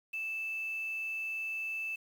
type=tone with quantisation; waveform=sine; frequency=2637 Hz; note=E7; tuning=in tune; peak=-34 dBFS; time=0.13-1.96 s; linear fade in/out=10 ms; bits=9; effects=none